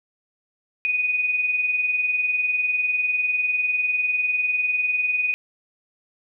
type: tone pair together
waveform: sine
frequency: 2480 / 2500 Hz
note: D#7 / D#7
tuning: -6 / +8 cents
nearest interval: unison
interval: 14 cents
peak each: -20 / -29 dBFS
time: 0.85-5.34 s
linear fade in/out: 0 ms
effects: none